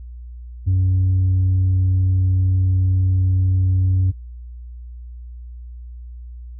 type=tone with tanh clipping; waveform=sine; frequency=93.1 Hz; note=F#2; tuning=11 cents sharp; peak=-14 dBFS; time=0.66-4.12 s; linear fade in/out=20 ms; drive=1 dB; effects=added 60 Hz sine -32 dBFS peak until 6.59 s